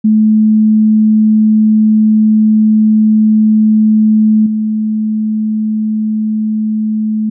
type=tone with level steps; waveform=sine; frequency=216.1 Hz; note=A3; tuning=31 cents flat; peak=-5 / -11 dBFS; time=0.04-7.3 s; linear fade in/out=10 ms; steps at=4.46 s; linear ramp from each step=5 ms; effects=none